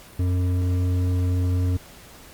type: tone with hard clipping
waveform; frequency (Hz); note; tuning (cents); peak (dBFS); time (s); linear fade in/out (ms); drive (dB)
sine; 90.4; F#2; -40; -21; 0.19-1.77; 5; 9
effects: pink hiss -46 dBFS RMS until 2.33 s + Opus 48 kbps